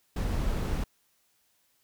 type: noise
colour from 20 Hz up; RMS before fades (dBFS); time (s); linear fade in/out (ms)
brown; -29; 0.16-0.84; 5
effects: white hiss -70 dBFS RMS until 1.83 s